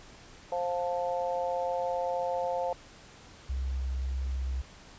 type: harmonic tone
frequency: 176 Hz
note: F3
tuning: 14 cents sharp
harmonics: 3 / 4 / 5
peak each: -31 / -33 / -35 dBFS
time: 0.52-2.73 s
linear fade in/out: 2 ms
type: tone with vibrato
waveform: sine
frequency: 65.41 Hz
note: C2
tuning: in tune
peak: -29 dBFS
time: 3.49-4.62 s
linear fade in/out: 10 ms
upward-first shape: triangle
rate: 1.7 Hz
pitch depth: 12 cents each way
effects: pink hiss -52 dBFS RMS until 4.98 s + resampled to 16000 Hz